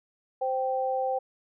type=tone pair together; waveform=sine; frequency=521 / 780.6 Hz; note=C5 / G5; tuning=-7 / -8 cents; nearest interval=perfect fifth; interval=699 cents; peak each=-28 dBFS; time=0.41-1.19 s; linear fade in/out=10 ms; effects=none